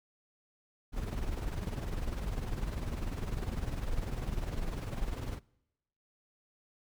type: noise with tremolo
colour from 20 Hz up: brown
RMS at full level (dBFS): -32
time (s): 0.92-5.4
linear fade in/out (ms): 50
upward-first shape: triangle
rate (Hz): 20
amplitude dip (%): 70
effects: noise-tail reverb RT60 0.9 s tail -24 dB re dry